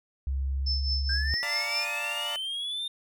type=tone with pitch glide; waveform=sine; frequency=67.5 to 68.48 Hz; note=C#2 to C#2; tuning=-45 to -20 cents; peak=-26 dBFS; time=0.27-1.34 s; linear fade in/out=0 ms; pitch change=+25 cents; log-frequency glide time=0.44-1.2 s
type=tone with tremolo; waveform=sine; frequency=5274 Hz; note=E8; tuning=in tune; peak=-26 dBFS; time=0.66-1.85 s; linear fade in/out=10 ms; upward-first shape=triangle; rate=4.7 Hz; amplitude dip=80%
type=linear sweep; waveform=triangle; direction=up; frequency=1568 to 3649 Hz; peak=-29 dBFS; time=1.09-2.88 s; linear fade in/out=5 ms
type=chord; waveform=15% pulse; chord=Bb major seventh; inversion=first; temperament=equal; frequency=587.3 / 698.5 / 880 / 932.3 Hz; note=D5 / F5 / A5 / Bb5; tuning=0 / 0 / 0 / 0 cents; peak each=-32 / -33 / -33 / -35 dBFS; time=1.43-2.36 s; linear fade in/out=0 ms
effects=none